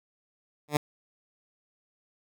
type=tone with exponential growth; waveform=10% pulse; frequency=148.2 Hz; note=D3; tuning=16 cents sharp; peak=-11 dBFS; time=0.68-0.77 s; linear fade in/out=5 ms; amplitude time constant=18 ms; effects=none